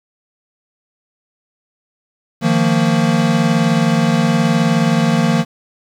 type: chord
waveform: square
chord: Eb suspended second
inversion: none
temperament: equal with one note detuned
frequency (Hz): 155.56 / 174.61 / 228.9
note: Eb3 / F3 / Bb3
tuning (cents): 0 / 0 / -31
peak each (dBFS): -18 / -17 / -16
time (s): 2.41-5.45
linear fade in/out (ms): 50
effects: low-pass 7000 Hz 12 dB/octave + 7-bit